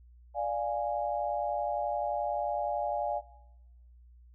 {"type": "chord", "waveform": "sine", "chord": "D diminished", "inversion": "none", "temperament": "equal", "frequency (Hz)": [587.3, 698.5, 830.6], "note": ["D5", "F5", "Ab5"], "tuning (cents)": [0, 0, 0], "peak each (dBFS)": -33, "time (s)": [0.34, 3.22], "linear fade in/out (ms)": 50, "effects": ["noise-tail reverb RT60 0.9 s tail -18 dB re dry", "added 60 Hz sine -53 dBFS peak until 4.34 s"]}